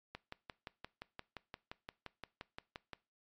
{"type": "click train", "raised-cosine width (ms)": 0.3, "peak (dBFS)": -28, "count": 17, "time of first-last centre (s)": [0.15, 2.933], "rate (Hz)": 5.75, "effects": ["noise-tail reverb RT60 0.3 s tail -21 dB re dry", "MP3 64 kbps"]}